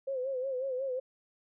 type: tone with vibrato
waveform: sine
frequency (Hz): 523.3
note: C5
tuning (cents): 0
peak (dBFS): -31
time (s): 0.07-1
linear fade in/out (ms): 10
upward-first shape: sine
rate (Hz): 5.5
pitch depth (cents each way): 80
effects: none